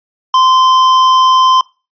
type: tone with tanh clipping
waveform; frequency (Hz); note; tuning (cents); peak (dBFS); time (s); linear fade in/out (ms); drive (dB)
sine; 1036; C6; -17; -8; 0.34-1.61; 2; 16
effects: noise-tail reverb RT60 0.3 s tail -23 dB re dry + resampled to 11025 Hz